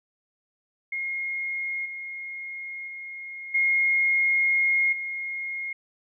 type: tone with level steps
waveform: sine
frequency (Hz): 2146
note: C7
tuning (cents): +43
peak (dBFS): -27 / -33 / -35 / -19 / -29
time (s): 0.92-5.73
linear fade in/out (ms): 5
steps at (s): 1.85 / 2.87 / 3.54 / 4.92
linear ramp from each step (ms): 10
effects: none